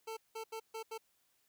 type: tone bursts at uneven times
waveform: 25% pulse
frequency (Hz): 445.7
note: A4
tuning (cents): +22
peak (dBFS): -37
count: 5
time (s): 0.07-0.17 / 0.35-0.44 / 0.52-0.6 / 0.74-0.83 / 0.91-0.98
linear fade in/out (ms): 10
effects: white hiss -75 dBFS RMS until 1.48 s